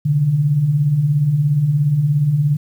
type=beating tone pair; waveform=sine; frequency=130.81 / 147.81 Hz; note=C3 / D3; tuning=0 / +11 cents; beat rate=17 Hz; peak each=-22 / -13 dBFS; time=0.05-2.57 s; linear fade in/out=10 ms; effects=8-bit